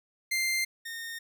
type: tone pair in turn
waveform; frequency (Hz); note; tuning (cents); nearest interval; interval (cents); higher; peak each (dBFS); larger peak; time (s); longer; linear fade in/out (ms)
sawtooth; 2093 / 1836.5; C7 / A#6; 0 / -26; major second; 226; first; -23 / -33; first; 0.31-0.65 / 0.85-1.19; neither; 10
effects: none